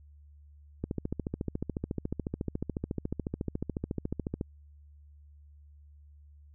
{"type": "click train", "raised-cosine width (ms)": 3, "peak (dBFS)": -19, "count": 51, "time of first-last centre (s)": [0.84, 4.411], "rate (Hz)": 14, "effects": ["added 73 Hz sine -52 dBFS peak until 6.54 s"]}